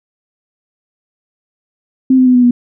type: tone with pitch steps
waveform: sine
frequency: 261 / 256.4 / 251.8 / 247.3 / 243 Hz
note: C4 / C4 / B3 / B3 / B3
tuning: -4 / -35 / +34 / +3 / -28 cents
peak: -5 dBFS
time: 2.1-2.51 s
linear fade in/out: 5 ms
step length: 82 ms
effects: none